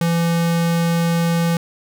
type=tone; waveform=square; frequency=168.5 Hz; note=E3; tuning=38 cents sharp; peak=-16 dBFS; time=0.01-1.57 s; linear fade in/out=2 ms; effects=none